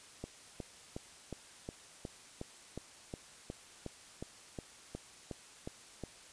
click train, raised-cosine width 2 ms, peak -27 dBFS, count 17, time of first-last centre 0.24-6.037 s, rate 2.76 Hz, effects white hiss -56 dBFS RMS until 6.32 s + resampled to 22050 Hz

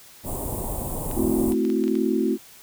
pink band-stop noise, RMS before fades -29 dBFS, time 0.23-1.55 s, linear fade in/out 50 ms, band 1000 to 8000 Hz, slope 48 dB/octave
clicks, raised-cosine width 0.2 ms, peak -23 dBFS, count 7, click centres 1.113 / 1.521 / 1.651 / 1.701 / 1.839 / 1.88 / 1.954 s
sine chord, F# half-diminished seventh, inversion first, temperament equal, 220 / 261.6 / 329.6 / 370 Hz, A3 / C4 / E4 / F#4, 0 / 0 / 0 / 0 cents, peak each -25 dBFS, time 1.15-2.38 s, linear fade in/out 50 ms
effects white hiss -48 dBFS RMS until 2.62 s

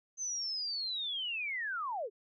sine linear sweep, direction down, 6272 to 376.2 Hz, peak -34 dBFS, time 0.17-2.1 s, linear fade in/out 50 ms, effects none

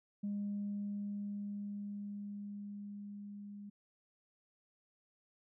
sine tone with level ramp, 203.7 Hz, G#3, 33 cents flat, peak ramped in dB -34 to -46 dBFS, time 0.23-3.7 s, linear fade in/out 10 ms, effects tanh soft clip ceiling -32 dBFS

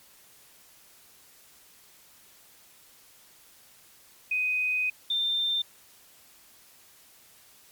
sine tone pair in turn, 2502 / 3589 Hz, D#7 / A7, +9 / +34 cents, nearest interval tritone, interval 625 cents, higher second, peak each -24 dBFS, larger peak neither, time 4.31-4.9 / 5.1-5.62 s, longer first, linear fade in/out 5 ms, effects white hiss -56 dBFS RMS until 7.71 s + MP3 96 kbps

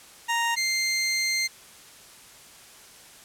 20% pulse tone pair in turn, 932.3 / 2100 Hz, A#5 / C7, 0 / +6 cents, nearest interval octave + major second, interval 1406 cents, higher second, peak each -18 dBFS, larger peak neither, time 0.28-0.56 / 0.56-1.48 s, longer second, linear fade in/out 20 ms, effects white hiss -49 dBFS RMS until 3.24 s + low-pass 11000 Hz 12 dB/octave

